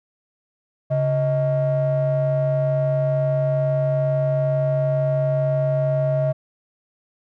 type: ring-modulated tone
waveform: triangle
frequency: 246.3 Hz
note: B3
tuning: 5 cents flat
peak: -11 dBFS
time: 0.9-6.33 s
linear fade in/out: 20 ms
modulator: 385 Hz
effects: tanh soft clip ceiling -12 dBFS